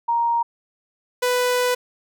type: tone pair in turn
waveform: sine / sawtooth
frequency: 936 / 495.8 Hz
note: A#5 / B4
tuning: +7 / +7 cents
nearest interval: major seventh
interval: 1100 cents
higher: first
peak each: -17 / -14 dBFS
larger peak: second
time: 0.08-0.43 / 1.22-1.75 s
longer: second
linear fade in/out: 10 ms
effects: none